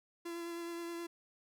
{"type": "tone with vibrato", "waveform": "45% pulse", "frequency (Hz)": 339.9, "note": "F4", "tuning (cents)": -47, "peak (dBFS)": -40, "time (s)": [0.25, 1.07], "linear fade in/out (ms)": 10, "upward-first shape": "sine", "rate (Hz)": 9.5, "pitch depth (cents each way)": 15, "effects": []}